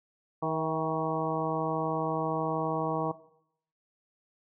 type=harmonic tone with a mistuned harmonic; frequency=158.7 Hz; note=D#3; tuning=35 cents sharp; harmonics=1 / 2 / 3 / 4 / 5 / 6 / 7; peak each=-35 / -35 / -35 / -35 / -35 / -35 / -35 dBFS; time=0.42-3.12 s; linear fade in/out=10 ms; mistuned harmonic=4; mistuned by=+34 cents; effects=noise-tail reverb RT60 0.7 s tail -17 dB re dry